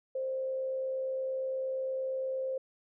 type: tone with frequency modulation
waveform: sine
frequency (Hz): 525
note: C5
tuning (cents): +6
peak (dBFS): -31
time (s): 0.15-2.58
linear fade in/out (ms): 5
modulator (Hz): 68.6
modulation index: 0.23
effects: none